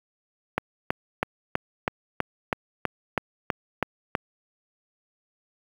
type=click train; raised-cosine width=0.5 ms; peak=-7 dBFS; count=12; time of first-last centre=0.58-4.151 s; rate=3.08 Hz; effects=high-pass 80 Hz 12 dB/octave + 7-bit